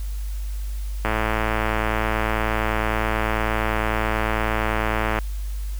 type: click train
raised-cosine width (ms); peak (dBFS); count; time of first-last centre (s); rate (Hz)
0.5; -7; 452; 1.05-5.188; 109
effects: added 50 Hz sine -25 dBFS peak until 5.79 s + white hiss -46 dBFS RMS until 5.79 s